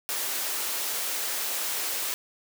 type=high-pass noise; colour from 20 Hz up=white; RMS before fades=-30 dBFS; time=0.09-2.14 s; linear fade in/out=0 ms; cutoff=370 Hz; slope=12 dB/octave; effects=none